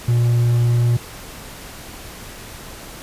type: tone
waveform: triangle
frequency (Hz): 119.4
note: A#2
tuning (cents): +42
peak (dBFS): -11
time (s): 0.08-0.97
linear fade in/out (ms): 5
effects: pink hiss -36 dBFS RMS until 3.02 s + resampled to 32000 Hz